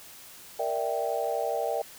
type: chord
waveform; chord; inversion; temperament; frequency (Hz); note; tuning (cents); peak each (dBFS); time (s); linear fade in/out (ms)
sine; E half-diminished seventh; second; equal; 466.2 / 587.3 / 659.3 / 784; Bb4 / D5 / E5 / G5; 0 / 0 / 0 / 0; -32; 0.59-1.82; 5
effects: white hiss -48 dBFS RMS until 1.98 s